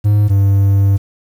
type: tone pair in turn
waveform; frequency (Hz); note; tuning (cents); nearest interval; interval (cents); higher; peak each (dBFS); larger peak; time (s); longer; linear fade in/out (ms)
triangle; 103.83 / 98.85; G#2 / G2; 0 / +15; minor second; 85; first; -6; neither; 0.04-0.29 / 0.29-0.98; second; 20
effects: 7-bit